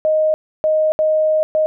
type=tone bursts at uneven times; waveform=sine; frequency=622.3 Hz; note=D#5; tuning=in tune; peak=-12 dBFS; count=4; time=0.05-0.34 / 0.64-0.92 / 0.99-1.43 / 1.55-1.66 s; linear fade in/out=0 ms; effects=none